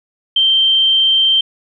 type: tone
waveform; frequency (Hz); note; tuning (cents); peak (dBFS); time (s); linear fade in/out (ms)
sine; 3136; G7; 0; -9; 0.36-1.41; 5
effects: none